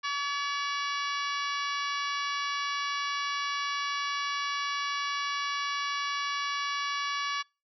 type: harmonic tone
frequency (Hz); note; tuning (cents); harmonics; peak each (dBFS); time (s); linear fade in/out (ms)
569; C#5; +45; 2 / 3 / 4 / 5 / 6 / 7 / 8 / 9 / 10; -32 / -36 / -38 / -40 / -42 / -43 / -44 / -45 / -46; 0.03-7.43; 20
effects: noise-tail reverb RT60 0.3 s tail -26 dB re dry